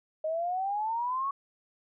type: exponential sweep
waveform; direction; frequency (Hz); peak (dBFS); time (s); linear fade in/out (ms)
sine; up; 619 to 1124; -28; 0.24-1.31; 5
effects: none